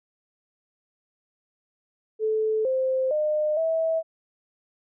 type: tone with pitch steps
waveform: sine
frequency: 435.9 / 522 / 608 / 649 Hz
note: A4 / C5 / D#5 / E5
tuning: -16 / -4 / -40 / -27 cents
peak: -21 dBFS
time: 2.19-4.03 s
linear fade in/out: 50 ms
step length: 460 ms
effects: none